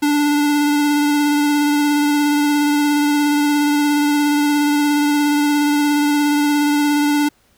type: tone with vibrato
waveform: square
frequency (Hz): 292.7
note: D4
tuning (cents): -6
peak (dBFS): -14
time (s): 0.02-7.29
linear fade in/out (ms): 10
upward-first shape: triangle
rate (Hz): 17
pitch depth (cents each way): 20
effects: pink hiss -57 dBFS RMS until 7.57 s